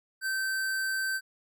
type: tone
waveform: square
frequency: 1549 Hz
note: G6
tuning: 21 cents flat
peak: -29 dBFS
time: 0.21-1.21 s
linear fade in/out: 50 ms
effects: none